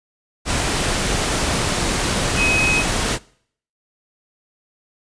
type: tone in noise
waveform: sine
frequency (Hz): 2534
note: D#7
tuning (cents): +31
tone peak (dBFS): -16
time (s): 2.36-2.84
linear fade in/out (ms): 50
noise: pink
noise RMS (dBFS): -20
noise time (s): 0.45-3.19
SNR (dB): +1
effects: noise-tail reverb RT60 0.6 s tail -23 dB re dry + resampled to 22050 Hz